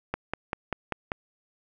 click train, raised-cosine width 0.5 ms, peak -13 dBFS, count 6, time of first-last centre 0.14-1.118 s, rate 5.11 Hz, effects none

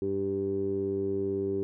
15% pulse tone with low-pass filter, 98 Hz, G2, in tune, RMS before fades -30 dBFS, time 0.02-1.63 s, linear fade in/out 0 ms, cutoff 380 Hz, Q 8.6, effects none

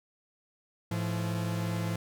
45% pulse tone pair together, 108.14 / 171.3 Hz, A2 / F3, -30 / -33 cents, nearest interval minor sixth, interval 797 cents, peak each -32 / -33 dBFS, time 0.91-1.96 s, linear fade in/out 5 ms, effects none

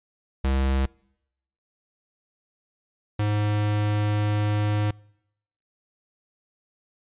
square tone pair in turn, 66.8 / 104.69 Hz, C2 / G#2, +36 / +14 cents, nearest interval minor sixth, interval 778 cents, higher second, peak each -21 / -22 dBFS, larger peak first, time 0.44-0.86 / 3.19-4.91 s, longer second, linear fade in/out 5 ms, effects noise-tail reverb RT60 0.8 s tail -26 dB re dry + resampled to 8000 Hz

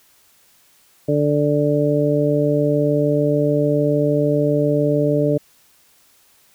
harmonic tone, 146.83 Hz, D3, in tune, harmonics 1 / 2 / 3 / 4, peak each -20 / -20 / -20 / -20 dBFS, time 1.08-5.38 s, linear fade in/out 10 ms, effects white hiss -55 dBFS RMS until 6.54 s

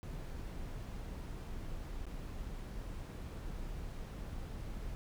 brown noise with dropouts, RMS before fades -43 dBFS, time 0.03-4.95 s, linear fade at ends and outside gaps 0 ms, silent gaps 2.055-2.066 s, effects none

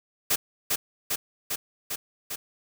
white noise with echo, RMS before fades -23 dBFS, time 0.3-0.36 s, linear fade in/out 10 ms, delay 400 ms, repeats 5, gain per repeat -2 dB, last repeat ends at 2.36 s, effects none

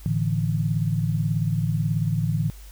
sine chord, A suspended fourth, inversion none, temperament just, 110 / 146.67 / 165 Hz, A2 / D3 / E3, 0 / -2 / +2 cents, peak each -25 dBFS, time 0.06-2.5 s, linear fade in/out 0 ms, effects added 50 Hz sine -40 dBFS peak until 2.71 s + white hiss -51 dBFS RMS until 2.71 s

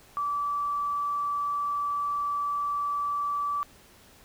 sine tone, 1157 Hz, D6, 26 cents flat, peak -26 dBFS, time 0.17-3.63 s, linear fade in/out 0 ms, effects pink hiss -55 dBFS RMS until 4.24 s

